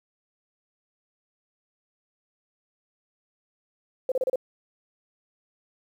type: tone bursts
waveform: sine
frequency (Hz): 517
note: C5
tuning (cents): -21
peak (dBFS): -21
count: 5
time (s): 4.09-4.358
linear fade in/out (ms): 2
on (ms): 28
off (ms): 32
effects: 9-bit